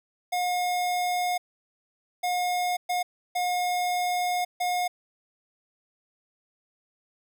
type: tone bursts at uneven times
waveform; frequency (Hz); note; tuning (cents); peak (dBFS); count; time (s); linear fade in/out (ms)
square; 718; F5; +48; -25; 5; 0.32-1.38 / 2.23-2.77 / 2.89-3.03 / 3.35-4.45 / 4.6-4.88; 10
effects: none